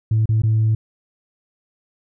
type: tone with dropouts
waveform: sine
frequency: 110 Hz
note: A2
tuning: in tune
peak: -12 dBFS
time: 0.11-0.75 s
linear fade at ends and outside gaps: 5 ms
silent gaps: 0.257-0.29 / 0.42-0.434 s
effects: tanh soft clip ceiling -11 dBFS